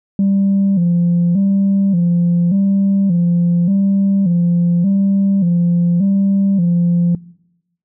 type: tone with vibrato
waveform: sine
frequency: 184.5 Hz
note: F#3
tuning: 5 cents flat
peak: -9 dBFS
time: 0.19-7.15 s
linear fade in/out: 2 ms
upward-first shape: square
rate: 0.86 Hz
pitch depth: 110 cents each way
effects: noise-tail reverb RT60 0.9 s tail -23 dB re dry + tanh soft clip ceiling -8 dBFS